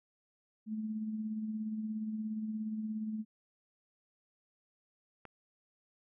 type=tone with tremolo; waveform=sine; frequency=216.8 Hz; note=A3; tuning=25 cents flat; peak=-33 dBFS; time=0.66-3.25 s; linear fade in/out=50 ms; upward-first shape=sine; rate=17 Hz; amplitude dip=40%
type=click; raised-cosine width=0.5 ms; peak=-33 dBFS; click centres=5.253 s
effects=none